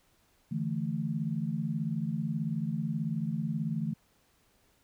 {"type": "chord", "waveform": "sine", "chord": "D suspended second", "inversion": "none", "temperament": "just", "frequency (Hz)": [146.83, 165.19, 220.2], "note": ["D3", "E3", "A3"], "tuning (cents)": [0, 4, 2], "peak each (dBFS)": [-35, -33, -34], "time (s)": [0.51, 3.94], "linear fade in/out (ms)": 10, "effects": ["pink hiss -68 dBFS RMS until 4.83 s"]}